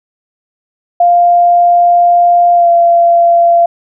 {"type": "tone with pitch glide", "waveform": "sine", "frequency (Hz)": [698.5, 685.7], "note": ["F5", "F5"], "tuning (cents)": [0, -32], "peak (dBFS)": -4, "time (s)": [1, 3.66], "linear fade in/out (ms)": 5, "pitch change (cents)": -32, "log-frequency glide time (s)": [2.54, 2.69], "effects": []}